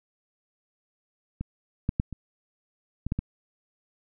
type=clicks; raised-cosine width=5 ms; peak=-19 / -12 / -11 / -23 / -17 / -14 / -15 dBFS; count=7; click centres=1.41 / 1.891 / 1.999 / 2.127 / 3.066 / 3.121 / 3.19 s; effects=none